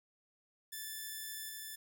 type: tone with level steps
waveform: 5% pulse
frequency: 1752 Hz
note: A6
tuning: 8 cents flat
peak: -31 / -33 dBFS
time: 0.72-1.76 s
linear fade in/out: 10 ms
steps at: 1.49 s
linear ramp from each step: 5 ms
effects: none